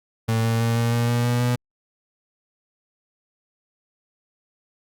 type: tone with pitch steps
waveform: 35% pulse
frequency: 113 / 114.31 / 115.64 / 116.98 / 118.34 / 119.72 / 121.11 / 122.52 Hz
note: A2 / A#2 / A#2 / A#2 / A#2 / A#2 / B2 / B2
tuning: +47 / -33 / -13 / +7 / +27 / +47 / -33 / -13 cents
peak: -17 dBFS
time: 0.28-1.56 s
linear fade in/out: 10 ms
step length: 160 ms
effects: Opus 48 kbps